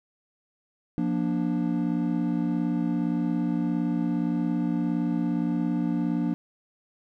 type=chord; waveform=triangle; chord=Bb major; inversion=second; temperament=equal with one note detuned; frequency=174.61 / 236.3 / 293.7 Hz; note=F3 / Bb3 / D4; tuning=0 / +24 / 0 cents; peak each=-26 dBFS; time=0.98-6.34 s; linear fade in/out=0 ms; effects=none